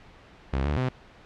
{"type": "tone with pitch steps", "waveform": "sawtooth", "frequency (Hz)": [66.9, 73.6, 128.1], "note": ["C2", "D2", "C3"], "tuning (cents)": [39, 4, -36], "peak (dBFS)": -20, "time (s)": [0.53, 0.89], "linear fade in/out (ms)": 5, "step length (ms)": 120, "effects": ["pink hiss -51 dBFS RMS until 1.25 s", "low-pass 3000 Hz 12 dB/octave"]}